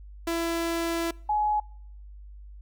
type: tone pair in turn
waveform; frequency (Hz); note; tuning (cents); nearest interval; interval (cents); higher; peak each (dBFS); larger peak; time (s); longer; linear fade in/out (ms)
sawtooth / sine; 334.7 / 843.4; E4 / G#5; +26 / +26; octave + major third; 1600; second; -22; neither; 0.27-1.11 / 1.29-1.6; first; 5
effects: noise-tail reverb RT60 0.7 s tail -26 dB re dry + added 50 Hz sine -42 dBFS peak until 2.61 s